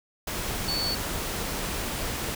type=tone in noise; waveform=sine; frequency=4461 Hz; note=C#8; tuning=10 cents sharp; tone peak=-27 dBFS; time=0.68-0.95 s; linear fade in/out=5 ms; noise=pink; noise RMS=-31 dBFS; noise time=0.27-2.35 s; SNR=+1 dB; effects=none